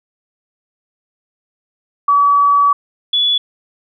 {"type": "tone pair in turn", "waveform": "sine", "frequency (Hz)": [1142, 3422], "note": ["D6", "A7"], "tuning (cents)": [-49, -49], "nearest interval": "octave + perfect fifth", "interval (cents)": 1900, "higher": "second", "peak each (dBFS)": [-8, -11], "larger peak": "first", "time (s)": [[2.08, 2.73], [3.13, 3.38]], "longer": "first", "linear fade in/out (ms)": 5, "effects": []}